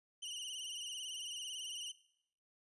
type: tone with vibrato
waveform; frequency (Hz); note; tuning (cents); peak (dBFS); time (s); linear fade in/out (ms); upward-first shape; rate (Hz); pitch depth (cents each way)
sawtooth; 2960; F#7; 0; -39; 0.22-1.92; 10; sine; 18; 77
effects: noise-tail reverb RT60 0.7 s tail -18 dB re dry + resampled to 24000 Hz